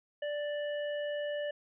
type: harmonic tone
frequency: 587.3 Hz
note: D5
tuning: in tune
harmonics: 1 / 3 / 5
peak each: -33 / -43 / -47 dBFS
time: 0.22-1.51 s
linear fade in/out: 5 ms
effects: none